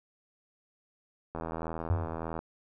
click train, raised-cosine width 1 ms, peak -22 dBFS, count 86, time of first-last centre 1.35-2.39 s, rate 81.7 Hz
sine tone with exponential decay, 91.1 Hz, F#2, 26 cents flat, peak -22 dBFS, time 1.9-2.28 s, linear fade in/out 5 ms, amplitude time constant 81 ms
effects none

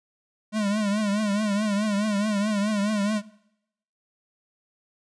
square tone with vibrato, 207.7 Hz, G#3, in tune, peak -23 dBFS, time 0.52-3.22 s, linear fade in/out 50 ms, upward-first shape triangle, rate 4.7 Hz, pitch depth 100 cents each way, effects noise-tail reverb RT60 0.8 s tail -21 dB re dry + resampled to 22050 Hz

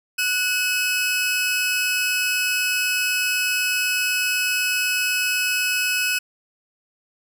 sawtooth tone pair together, 1480 / 2568 Hz, F#6 / E7, 0 / -46 cents, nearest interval minor seventh, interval 954 cents, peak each -21 / -18 dBFS, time 0.18-6.19 s, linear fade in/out 10 ms, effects none

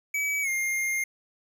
square tone with pitch glide, 2284 to 2119 Hz, D7 to C7, -49 to +21 cents, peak -26 dBFS, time 0.14-1.04 s, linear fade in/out 5 ms, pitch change -130 cents, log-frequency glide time 0.42-0.49 s, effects none

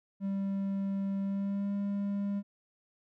triangle tone with pitch glide, 196.1 to 200.8 Hz, G3 to G3, +1 to +42 cents, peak -28 dBFS, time 0.2-2.43 s, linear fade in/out 50 ms, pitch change +41 cents, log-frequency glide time 1.22-1.73 s, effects none

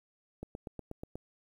click train, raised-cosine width 2 ms, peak -27 dBFS, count 7, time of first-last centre 0.43-1.156 s, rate 8.27 Hz, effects 10-bit

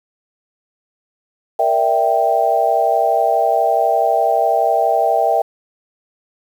sine chord, E half-diminished seventh, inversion second, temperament equal, 466.2 / 587.3 / 659.3 / 784 Hz, Bb4 / D5 / E5 / G5, 0 / 0 / 0 / 0 cents, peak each -21 / -21 / -16 / -16 dBFS, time 1.59-5.42 s, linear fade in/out 5 ms, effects 7-bit

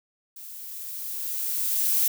violet noise with level ramp, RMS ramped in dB -42 to -21 dBFS, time 0.36-2.08 s, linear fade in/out 5 ms, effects none

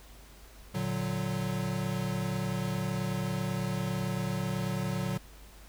square chord, Bb augmented, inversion none, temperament equal, 116.54 / 146.83 / 185 Hz, Bb2 / D3 / F#3, 0 / 0 / 0 cents, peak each -36 / -36 / -34 dBFS, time 0.74-5.18 s, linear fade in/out 10 ms, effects added 50 Hz sine -51 dBFS peak until 5.68 s + pink hiss -55 dBFS RMS until 5.68 s

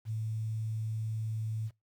sine tone with quantisation, 110.2 Hz, A2, 3 cents sharp, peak -32 dBFS, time 0.05-1.71 s, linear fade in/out 50 ms, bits 10, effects noise-tail reverb RT60 0.2 s tail -22 dB re dry

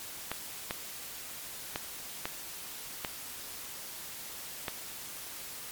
clicks, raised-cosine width 0.3 ms, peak -16 dBFS, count 6, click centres 0.316 / 0.709 / 1.759 / 2.255 / 3.048 / 4.682 s, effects white hiss -43 dBFS RMS until 5.71 s + MP3 96 kbps

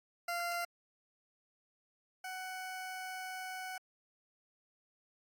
20% pulse tone pair in turn, 692 / 745.9 Hz, F5 / F#5, -16 / +14 cents, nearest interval minor second, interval 130 cents, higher second, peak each -30 / -36 dBFS, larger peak first, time 0.28-0.65 / 2.24-3.78 s, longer second, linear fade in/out 5 ms, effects AAC 64 kbps

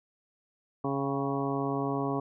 harmonic tone with a mistuned harmonic, 138.59 Hz, C#3, in tune, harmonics 1 / 2 / 3 / 4 / 5 / 6 / 7 / 8, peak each -35 / -32 / -34 / -41 / -37 / -41 / -39 / -38 dBFS, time 0.84-2.2 s, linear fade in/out 5 ms, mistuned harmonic 6, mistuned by -65 cents, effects none

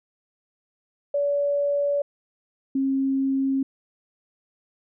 sine tone pair in turn, 572 / 269.5 Hz, D5 / C#4, -46 / -49 cents, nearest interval octave + minor second, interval 1303 cents, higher first, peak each -20 / -20 dBFS, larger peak neither, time 1.14-2.02 / 2.75-3.63 s, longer neither, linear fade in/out 5 ms, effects none

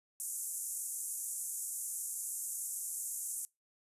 white band-pass noise, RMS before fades -40 dBFS, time 0.2-3.45 s, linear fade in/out 0 ms, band 6800 to 12000 Hz, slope 48 dB/octave, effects noise-tail reverb RT60 0.2 s tail -23 dB re dry + resampled to 32000 Hz

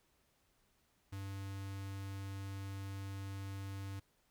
square tone with notch filter, 97.8 Hz, G2, 4 cents flat, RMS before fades -44 dBFS, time 1.12-4 s, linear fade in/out 10 ms, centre 580 Hz, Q 1.5, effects pink hiss -75 dBFS RMS until 4.3 s

